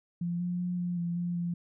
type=tone with pitch steps; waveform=sine; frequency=172.9 / 177.1 / 178.3 / 176.3 / 171.8 / 174.6 / 172.8 Hz; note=F3 / F3 / F3 / F3 / F3 / F3 / F3; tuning=-17 / +24 / +36 / +17 / -28 / 0 / -18 cents; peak=-29 dBFS; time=0.21-1.54 s; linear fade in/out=5 ms; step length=190 ms; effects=none